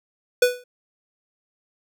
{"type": "tone with exponential decay", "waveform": "square", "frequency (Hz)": 493.9, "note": "B4", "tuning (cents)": 0, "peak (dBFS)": -11, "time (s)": [0.42, 0.64], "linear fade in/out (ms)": 5, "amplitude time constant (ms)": 47, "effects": []}